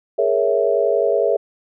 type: chord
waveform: sine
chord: A# half-diminished seventh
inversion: third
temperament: equal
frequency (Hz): 415.3 / 466.2 / 554.4 / 659.3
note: G#4 / A#4 / C#5 / E5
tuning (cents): 0 / 0 / 0 / 0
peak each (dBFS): -20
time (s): 0.18-1.37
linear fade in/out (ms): 10
effects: none